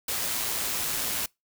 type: noise with amplitude modulation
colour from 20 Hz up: white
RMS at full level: -28 dBFS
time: 0.08-1.26 s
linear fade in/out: 5 ms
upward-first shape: sine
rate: 113 Hz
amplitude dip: 30%
effects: noise-tail reverb RT60 0.2 s tail -25 dB re dry